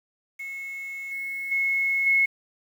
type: tone with level steps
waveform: sine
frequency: 2181 Hz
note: C#7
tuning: 29 cents flat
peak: -32 / -29 / -21 / -17 dBFS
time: 0.39-2.26 s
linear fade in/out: 10 ms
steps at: 1.11 / 1.51 / 2.06 s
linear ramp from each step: 10 ms
effects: 8-bit